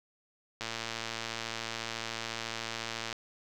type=click train; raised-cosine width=0.2 ms; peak=-18 dBFS; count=288; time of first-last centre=0.61-3.128 s; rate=114 Hz; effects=9-bit